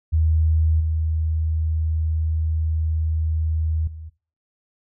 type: tone with level steps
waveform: sine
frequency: 79.4 Hz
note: D#2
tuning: 36 cents sharp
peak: -15 / -19 / -33 dBFS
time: 0.12-4.1 s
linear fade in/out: 20 ms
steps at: 0.8 / 3.87 s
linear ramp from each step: 5 ms
effects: noise-tail reverb RT60 0.4 s tail -21 dB re dry